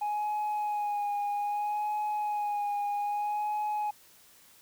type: tone with vibrato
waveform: sine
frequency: 830.6 Hz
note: G#5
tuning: in tune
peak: -26 dBFS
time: 0.01-3.91 s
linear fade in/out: 10 ms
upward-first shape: sine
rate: 0.62 Hz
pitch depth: 25 cents each way
effects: tanh soft clip ceiling -27 dBFS + white hiss -58 dBFS RMS until 4.61 s